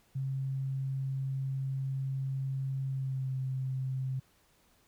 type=tone with pitch glide; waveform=sine; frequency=134.4 to 131.41 Hz; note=C3 to C3; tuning=+47 to +8 cents; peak=-31 dBFS; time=0.15-4.2 s; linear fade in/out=10 ms; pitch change=-39 cents; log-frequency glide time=2.87-3.33 s; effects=pink hiss -67 dBFS RMS until 4.87 s